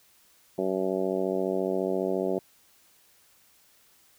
harmonic tone, 94.5 Hz, F#2, 37 cents sharp, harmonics 2 / 3 / 4 / 5 / 6 / 7 / 8 / 9, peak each -34 / -34 / -29 / -33 / -33 / -34 / -46 / -45 dBFS, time 0.58-2.39 s, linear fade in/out 5 ms, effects white hiss -61 dBFS RMS until 4.18 s

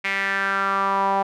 sawtooth tone with band-pass filter sweep, 196 Hz, G3, in tune, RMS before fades -22 dBFS, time 0.04-1.23 s, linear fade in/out 10 ms, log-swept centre 2200 to 840 Hz, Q 4.5, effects none

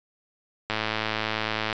click train, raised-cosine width 0.3 ms, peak -10 dBFS, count 113, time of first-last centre 0.7-1.728 s, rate 109 Hz, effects resampled to 16000 Hz

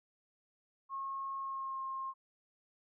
sine tone with pitch glide, 1085 to 1067 Hz, C#6 to C6, -37 to +34 cents, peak -37 dBFS, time 0.89-2.14 s, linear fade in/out 50 ms, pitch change -29 cents, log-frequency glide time 1.39-1.81 s, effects none

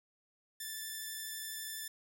5% pulse tone with vibrato, 1760 Hz, A6, in tune, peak -30 dBFS, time 0.6-1.88 s, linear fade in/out 5 ms, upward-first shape triangle, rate 12 Hz, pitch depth 16 cents each way, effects 11-bit

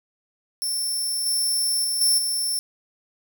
15% pulse tone with level steps, 5380 Hz, E8, 34 cents sharp, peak -18 / -15 / -17 / -11 / -17 dBFS, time 0.62-2.59 s, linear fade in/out 0 ms, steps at 1.26 / 1.84 / 2.01 / 2.18 s, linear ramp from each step 5 ms, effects none

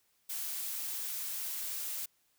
blue noise, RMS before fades -38 dBFS, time 0.29-2.06 s, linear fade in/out 10 ms, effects white hiss -73 dBFS RMS until 2.38 s

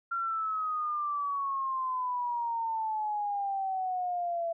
sine exponential sweep, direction down, 1380 to 667 Hz, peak -29 dBFS, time 0.11-4.53 s, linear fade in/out 10 ms, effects none

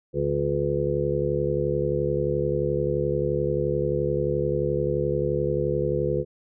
harmonic tone, 71.5 Hz, D2, 46 cents flat, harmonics 1 / 2 / 3 / 5 / 6 / 7, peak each -34 / -28 / -35 / -28 / -28 / -27 dBFS, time 0.13-6.25 s, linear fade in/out 50 ms, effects none

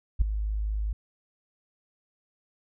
sine tone with ADSR envelope, 52.4 Hz, G#1, 16 cents sharp, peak -14 dBFS, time 0.19-0.93 s, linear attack 24 ms, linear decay 6 ms, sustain -12 dB, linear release 4 ms, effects none

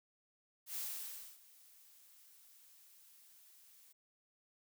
blue noise with ADSR envelope, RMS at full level -41 dBFS, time 0.66-3.93 s, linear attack 100 ms, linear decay 610 ms, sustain -22 dB, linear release 15 ms, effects none

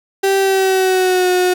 35% pulse tone with pitch glide, 389.5 to 363.4 Hz, G4 to F#4, -11 to -31 cents, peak -10 dBFS, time 0.23-1.54 s, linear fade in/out 10 ms, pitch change -120 cents, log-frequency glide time 0.38-1.29 s, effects none

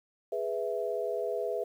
sine chord, E major, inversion first, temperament equal, 415.3 / 493.9 / 659.3 Hz, G#4 / B4 / E5, 0 / 0 / 0 cents, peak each -34 dBFS, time 0.32-1.64 s, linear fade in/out 5 ms, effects 10-bit

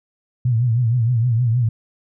sine tone with vibrato, 118.7 Hz, A#2, 32 cents sharp, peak -14 dBFS, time 0.45-1.69 s, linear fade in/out 5 ms, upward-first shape triangle, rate 6.4 Hz, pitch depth 140 cents each way, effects none

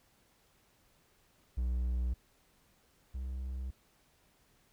triangle tone pair in turn, 61.4 / 64.6 Hz, B1 / C2, -9 / -21 cents, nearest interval minor second, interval 88 cents, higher second, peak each -28 / -34 dBFS, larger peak first, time 1.57-2.14 / 3.14-3.71 s, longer neither, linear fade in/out 10 ms, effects pink hiss -69 dBFS RMS until 4.72 s

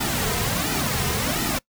pink noise with flanger, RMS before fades -24 dBFS, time 0-1.59 s, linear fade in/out 10 ms, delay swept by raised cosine 1.8 to 3.6 ms, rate 1.4 Hz, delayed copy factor -0.7, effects noise-tail reverb RT60 0.1 s tail -23 dB re dry

